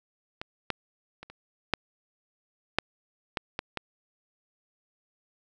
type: clicks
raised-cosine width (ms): 0.3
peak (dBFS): -19 / -11 / -26 / -29 / -7 / -6 / -12 / -14 / -15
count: 9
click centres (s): 0.415 / 0.703 / 1.23 / 1.3 / 1.737 / 2.786 / 3.372 / 3.591 / 3.773
effects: none